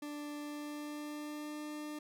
40% pulse tone with pitch glide, 294.3 to 300.1 Hz, D4 to D4, +4 to +38 cents, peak -40 dBFS, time 0.02-1.99 s, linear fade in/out 5 ms, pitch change +34 cents, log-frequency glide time 0.39-1.61 s, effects none

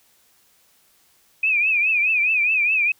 sine tone with vibrato, 2489 Hz, D#7, in tune, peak -16 dBFS, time 1.43-2.92 s, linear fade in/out 5 ms, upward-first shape triangle, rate 4.8 Hz, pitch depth 130 cents each way, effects white hiss -59 dBFS RMS until 2.99 s

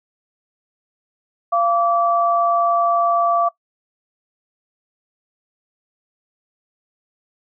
sine tone pair together, 688.6 / 1158 Hz, F5 / D6, -25 / -25 cents, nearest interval major sixth, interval 900 cents, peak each -17 dBFS, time 1.52-3.49 s, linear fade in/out 10 ms, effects noise-tail reverb RT60 0.1 s tail -19 dB re dry

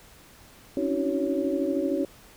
sine tone cluster, 273.9 / 286.8 / 320.8 / 373.9 / 558 Hz, C#4 / D4 / E4 / F#4 / C#5, -21 / -41 / -47 / +18 / +11 cents, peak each -30 dBFS, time 0.77-2.05 s, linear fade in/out 2 ms, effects pink hiss -52 dBFS RMS until 2.36 s

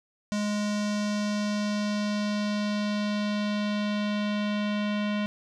square tone with low-pass filter sweep, 208 Hz, G#3, 3 cents sharp, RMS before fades -28 dBFS, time 0.32-5.26 s, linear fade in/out 0 ms, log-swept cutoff 6600 to 3100 Hz, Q 1.8, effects none

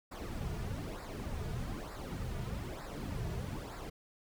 brown noise with flanger, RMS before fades -40 dBFS, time 0.11-3.9 s, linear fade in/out 10 ms, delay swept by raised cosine 0.32 to 3.82 ms, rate 1.1 Hz, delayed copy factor -0.7, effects none

